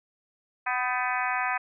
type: harmonic tone with a mistuned harmonic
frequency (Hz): 250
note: B3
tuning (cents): +21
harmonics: 3 / 4 / 5 / 6 / 7 / 8 / 9 / 10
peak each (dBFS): -31 / -32 / -33 / -34 / -34 / -35 / -36 / -36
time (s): 0.66-1.58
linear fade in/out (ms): 10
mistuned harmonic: 6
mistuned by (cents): +52
effects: none